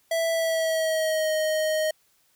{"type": "tone with pitch glide", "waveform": "square", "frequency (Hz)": [659.3, 624.1], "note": ["E5", "D#5"], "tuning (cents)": [0, 5], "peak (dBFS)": -23, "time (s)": [0.11, 1.91], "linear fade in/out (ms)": 5, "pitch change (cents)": -95, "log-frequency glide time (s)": [0.31, 1.32], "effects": ["white hiss -65 dBFS RMS until 2.35 s"]}